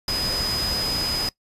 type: tone in noise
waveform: sine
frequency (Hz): 5000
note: D#8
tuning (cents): +8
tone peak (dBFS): -23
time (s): 0.08-1.29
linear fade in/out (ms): 2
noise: pink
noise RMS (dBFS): -29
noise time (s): 0.08-1.29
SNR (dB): +3
effects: noise-tail reverb RT60 0.1 s tail -20 dB re dry + resampled to 32000 Hz